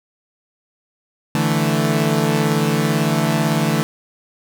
sawtooth chord, D suspended second, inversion none, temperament equal, 146.83 / 164.81 / 220 Hz, D3 / E3 / A3, 0 / 0 / 0 cents, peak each -16 dBFS, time 1.35-3.83 s, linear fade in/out 0 ms, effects none

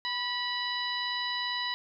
harmonic tone with a mistuned harmonic, 987.8 Hz, B5, in tune, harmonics 1 / 2 / 3 / 4 / 5, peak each -36 / -35 / -38 / -34 / -42 dBFS, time 0.05-1.74 s, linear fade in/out 0 ms, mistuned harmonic 2, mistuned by -29 cents, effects none

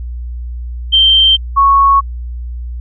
sine tone pair in turn, 3136 / 1106 Hz, G7 / C#6, 0 / -4 cents, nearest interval octave + tritone, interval 1804 cents, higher first, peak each -5 dBFS, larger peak neither, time 0.92-1.37 / 1.56-2.01 s, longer neither, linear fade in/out 20 ms, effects added 60 Hz sine -20 dBFS peak until 2.8 s

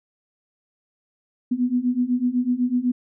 sine beating tone pair, 242.9 / 250.9 Hz, B3 / B3, -29 / +28 cents, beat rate 8 Hz, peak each -23 / -21 dBFS, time 1.51-2.92 s, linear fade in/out 10 ms, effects none

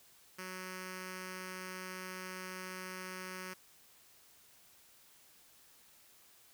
5% pulse tone with notch filter, 185.3 Hz, F#3, 3 cents sharp, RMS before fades -45 dBFS, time 0.38-3.54 s, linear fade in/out 10 ms, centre 730 Hz, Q 1.5, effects white hiss -63 dBFS RMS until 6.53 s

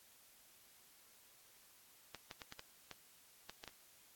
clicks, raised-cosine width 0.2 ms, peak -30 dBFS, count 9, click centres 2.147 / 2.312 / 2.418 / 2.524 / 2.594 / 2.913 / 3.496 / 3.639 / 3.677 s, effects white hiss -65 dBFS RMS until 4.15 s + AAC 64 kbps

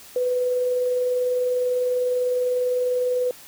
sine tone with tremolo, 498 Hz, B4, 14 cents sharp, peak -18 dBFS, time 0.16-3.31 s, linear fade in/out 2 ms, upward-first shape triangle, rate 20 Hz, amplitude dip 30%, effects white hiss -45 dBFS RMS until 3.47 s

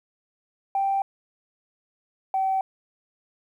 sine tone pair in turn, 784 / 767 Hz, G5 / G5, 0 / -38 cents, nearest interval unison, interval 38 cents, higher first, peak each -20 dBFS, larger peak neither, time 0.75-1.02 / 2.34-2.61 s, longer neither, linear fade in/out 2 ms, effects tanh soft clip ceiling -16 dBFS + 10-bit

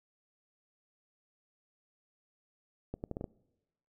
accelerating click train, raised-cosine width 2 ms, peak -24 dBFS, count 6, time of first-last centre 2.94-3.242 s, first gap 99 ms, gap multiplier 0.75, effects noise-tail reverb RT60 1.0 s tail -24 dB re dry

